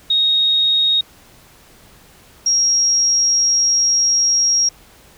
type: tone pair in turn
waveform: sine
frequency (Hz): 3744 / 5610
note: A#7 / F8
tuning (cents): +7 / +7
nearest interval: perfect fifth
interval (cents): 700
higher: second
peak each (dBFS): -12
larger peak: neither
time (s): 0.1-1.01 / 2.46-4.69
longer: second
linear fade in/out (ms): 5
effects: pink hiss -47 dBFS RMS until 5.17 s